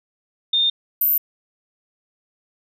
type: tone pair in turn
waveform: sine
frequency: 3635 / 13574 Hz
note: A#7 / G#9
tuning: -44 / +37 cents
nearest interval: octave + major seventh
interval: 2281 cents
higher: second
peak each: -15 dBFS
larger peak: neither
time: 0.53-0.7 / 1.01-1.18 s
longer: neither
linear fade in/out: 5 ms
effects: none